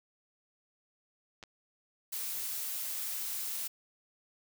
clicks, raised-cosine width 0.2 ms, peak -30 dBFS, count 2, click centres 1.428 / 1.437 s
blue noise, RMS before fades -37 dBFS, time 2.12-3.68 s, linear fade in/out 10 ms
effects none

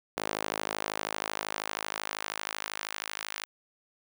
sawtooth tone with high-pass filter sweep, 52.8 Hz, G#1, 29 cents sharp, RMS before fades -36 dBFS, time 0.17-3.45 s, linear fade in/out 0 ms, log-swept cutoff 480 to 1700 Hz, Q 0.8, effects none

